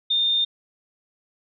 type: tone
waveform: sine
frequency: 3628 Hz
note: A#7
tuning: 48 cents flat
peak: -18 dBFS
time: 0.1-0.45 s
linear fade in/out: 10 ms
effects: none